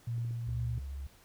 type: tone with tremolo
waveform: sine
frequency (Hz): 117.5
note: A#2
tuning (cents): +14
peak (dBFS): -31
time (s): 0.07-0.79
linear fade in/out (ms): 5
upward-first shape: triangle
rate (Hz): 2.2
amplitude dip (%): 35
type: clicks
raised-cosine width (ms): 3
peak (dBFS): -40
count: 5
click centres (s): 0.181 / 0.249 / 0.309 / 0.491 / 0.778
type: tone with vibrato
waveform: sine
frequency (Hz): 68.7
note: C#2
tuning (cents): -15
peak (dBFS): -37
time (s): 0.47-1.07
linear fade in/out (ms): 5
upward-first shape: sine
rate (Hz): 16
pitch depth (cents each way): 27
effects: pink hiss -61 dBFS RMS until 1.24 s